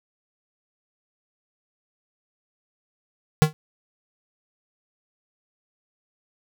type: tone with exponential decay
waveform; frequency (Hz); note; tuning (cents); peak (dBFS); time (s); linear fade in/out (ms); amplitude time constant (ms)
square; 154.3; D#3; -14; -8; 3.42-3.53; 0; 23
effects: none